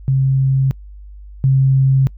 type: tone pair in turn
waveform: sine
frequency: 134 / 134 Hz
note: C3 / C3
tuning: +42 / +42 cents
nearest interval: unison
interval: 0 cents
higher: neither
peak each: -11 / -9 dBFS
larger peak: second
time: 0.08-0.71 / 1.44-2.07 s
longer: neither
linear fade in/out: 0 ms
effects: noise-tail reverb RT60 0.1 s tail -25 dB re dry + added 50 Hz sine -33 dBFS peak until 2.17 s